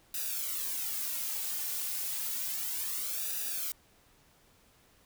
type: noise with flanger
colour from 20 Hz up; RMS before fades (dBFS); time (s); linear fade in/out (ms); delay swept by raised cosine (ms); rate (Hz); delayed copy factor
blue; -35; 0.14-3.72; 2; 0.92 to 3.12; 0.31; -0.8
effects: pink hiss -64 dBFS RMS until 5.05 s